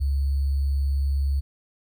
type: tone with sample-and-hold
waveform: sine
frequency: 69.3 Hz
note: C#2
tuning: in tune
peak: -20 dBFS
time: 0-1.41 s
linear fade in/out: 20 ms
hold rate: 4410 Hz
effects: none